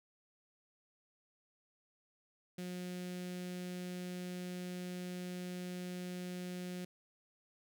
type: tone with notch filter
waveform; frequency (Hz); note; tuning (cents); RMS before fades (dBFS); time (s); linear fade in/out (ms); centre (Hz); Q
sawtooth; 180; F#3; -47; -43; 2.58-6.85; 5; 1000; 0.8
effects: none